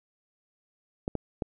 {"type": "clicks", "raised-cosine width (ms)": 2, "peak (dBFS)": -16, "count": 3, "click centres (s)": [1.079, 1.153, 1.422], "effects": []}